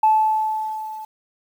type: tone with level ramp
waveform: sine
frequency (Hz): 869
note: A5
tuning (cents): -22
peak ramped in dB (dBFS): -10 to -31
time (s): 0.03-1.05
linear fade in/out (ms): 5
effects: tanh soft clip ceiling -7 dBFS + 8-bit